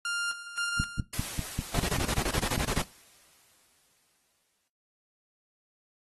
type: tone with tremolo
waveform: sawtooth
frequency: 1400 Hz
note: F6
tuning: 4 cents sharp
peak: -26 dBFS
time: 0.05-1 s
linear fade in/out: 2 ms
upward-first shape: square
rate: 1.9 Hz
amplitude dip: 75%
type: click train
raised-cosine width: 5 ms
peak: -17 dBFS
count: 11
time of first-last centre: 0.8-2.776 s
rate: 5.06 Hz
type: noise with exponential decay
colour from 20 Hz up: white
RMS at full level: -36 dBFS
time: 1.13-4.68 s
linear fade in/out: 2 ms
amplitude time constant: 770 ms
type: noise bursts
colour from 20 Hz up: pink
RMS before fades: -30 dBFS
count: 13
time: 1.74-2.821 s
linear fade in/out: 5 ms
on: 61 ms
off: 24 ms
effects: noise-tail reverb RT60 0.3 s tail -19 dB re dry + AAC 32 kbps